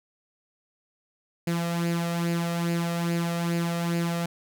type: tone with flanger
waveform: sawtooth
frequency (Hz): 170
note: F3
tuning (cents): -46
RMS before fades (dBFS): -27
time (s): 1.47-4.26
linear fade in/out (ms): 5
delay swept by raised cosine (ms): 0.42 to 1.62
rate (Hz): 2.4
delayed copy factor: +0.55
effects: none